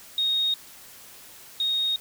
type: tone pair in turn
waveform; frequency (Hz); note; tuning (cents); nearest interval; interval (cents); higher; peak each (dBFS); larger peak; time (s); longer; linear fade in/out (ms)
sine; 3729 / 3729; A#7 / A#7; 0 / 0; unison; 0; neither; -21 / -22; first; 0.18-0.54 / 1.6-1.96; neither; 2
effects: white hiss -47 dBFS RMS until 2 s